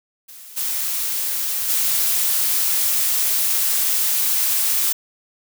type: noise with level steps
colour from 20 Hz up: blue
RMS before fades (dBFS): -40 / -23 / -19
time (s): 0.28-4.93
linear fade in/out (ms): 10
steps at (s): 0.56 / 1.68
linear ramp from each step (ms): 20
effects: none